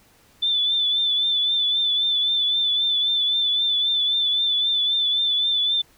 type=tone with vibrato; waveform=sine; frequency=3512 Hz; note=A7; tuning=4 cents flat; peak=-18 dBFS; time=0.42-5.82 s; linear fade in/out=10 ms; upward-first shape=triangle; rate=3.8 Hz; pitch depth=50 cents each way; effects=pink hiss -56 dBFS RMS until 5.97 s